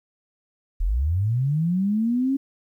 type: linear sweep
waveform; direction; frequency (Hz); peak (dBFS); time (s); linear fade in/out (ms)
sine; up; 35.38 to 277.2; -19; 0.8-2.37; 10
effects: 10-bit